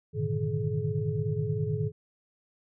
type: tone cluster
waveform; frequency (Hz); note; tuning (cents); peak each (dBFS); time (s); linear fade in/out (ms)
sine; 102.1 / 118.8 / 148 / 157.4 / 425; G#2 / A#2 / D3 / D#3 / G#4; -29 / +33 / +14 / +20 / +40; -33 / -33 / -32 / -34 / -34; 0.13-1.92; 50
effects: none